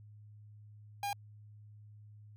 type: tone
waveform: 45% pulse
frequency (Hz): 809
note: G#5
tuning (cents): -46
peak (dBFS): -34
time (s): 1.03-1.13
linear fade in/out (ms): 2
effects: added 105 Hz sine -52 dBFS peak until 2.36 s